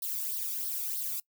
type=noise with flanger; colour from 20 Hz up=violet; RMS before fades=-34 dBFS; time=0.02-1.2 s; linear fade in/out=5 ms; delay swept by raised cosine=0.2 to 0.88 ms; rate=3.1 Hz; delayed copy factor=+0.7; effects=noise-tail reverb RT60 0.1 s tail -23 dB re dry